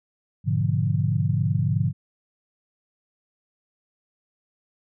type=chord; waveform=sine; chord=G# diminished seventh; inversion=none; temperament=equal; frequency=103.83 / 123.47 / 146.83 / 174.61 Hz; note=G#2 / B2 / D3 / F3; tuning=0 / 0 / 0 / 0 cents; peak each=-24 / -26 / -24 / -28 dBFS; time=0.44-1.93 s; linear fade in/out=50 ms; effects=none